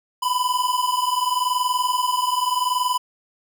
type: tone pair together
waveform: square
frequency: 988 / 1008.8 Hz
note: B5 / B5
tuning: 0 / +36 cents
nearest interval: unison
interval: 36 cents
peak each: -23 dBFS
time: 0.22-2.98 s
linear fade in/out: 10 ms
effects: none